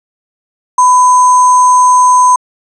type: tone with sample-and-hold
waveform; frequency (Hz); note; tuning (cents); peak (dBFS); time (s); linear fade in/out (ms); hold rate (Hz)
sine; 1000; B5; +21; -3; 0.78-2.36; 5; 7350
effects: resampled to 22050 Hz